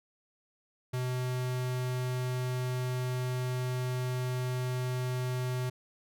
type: tone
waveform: square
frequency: 126.4 Hz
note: B2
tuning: 41 cents sharp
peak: -31 dBFS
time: 0.93-5.7 s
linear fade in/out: 10 ms
effects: none